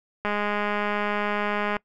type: click train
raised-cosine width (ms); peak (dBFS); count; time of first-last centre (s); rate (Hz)
0.5; -12; 315; 0.25-1.767; 207
effects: noise-tail reverb RT60 0.1 s tail -23 dB re dry